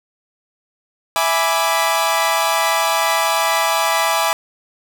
sawtooth chord, E dominant seventh, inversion none, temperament equal, 659.3 / 830.6 / 987.8 / 1174.7 Hz, E5 / G#5 / B5 / D6, 0 / 0 / 0 / 0 cents, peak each -17 dBFS, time 1.16-4.33 s, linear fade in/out 0 ms, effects none

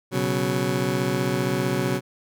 20% pulse chord, B suspended second, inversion none, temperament just, 123.47 / 138.9 / 185.21 Hz, B2 / C#3 / F#3, 0 / +4 / +2 cents, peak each -22 dBFS, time 0.11-2.01 s, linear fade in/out 50 ms, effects none

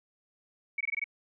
sine tone bursts, 2242 Hz, C#7, 19 cents sharp, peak -28 dBFS, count 6, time 0.78-1.042 s, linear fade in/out 5 ms, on 27 ms, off 20 ms, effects none

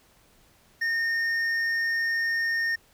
sine tone with hard clipping, 1833 Hz, A#6, 30 cents flat, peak -25 dBFS, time 0.81-2.76 s, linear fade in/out 10 ms, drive 5 dB, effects pink hiss -60 dBFS RMS until 2.93 s

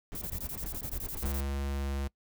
brown noise with tremolo, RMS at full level -37 dBFS, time 0.12-1.28 s, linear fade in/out 0 ms, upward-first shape sine, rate 9.9 Hz, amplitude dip 75%
violet noise bursts, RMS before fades -39 dBFS, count 15, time 0.15-1.405 s, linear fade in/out 2 ms, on 65 ms, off 20 ms
square tone, 69.3 Hz, C#2, in tune, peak -32 dBFS, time 1.22-2.08 s, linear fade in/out 10 ms
effects noise-tail reverb RT60 0.1 s tail -23 dB re dry

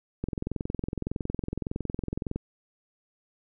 click train, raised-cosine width 3 ms, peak -17 dBFS, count 47, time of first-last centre 0.24-2.36 s, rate 21.7 Hz, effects none

